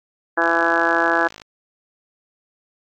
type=harmonic tone; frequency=167.6 Hz; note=E3; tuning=29 cents sharp; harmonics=2 / 3 / 4 / 5 / 6 / 7 / 8 / 9 / 10; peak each=-24 / -26 / -23 / -24 / -25 / -27 / -26 / -23 / -21 dBFS; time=0.37-1.28 s; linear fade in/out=10 ms
type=click train; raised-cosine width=0.2 ms; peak=-20 dBFS; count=54; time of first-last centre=0.42-1.418 s; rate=53.1 Hz
effects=AAC 64 kbps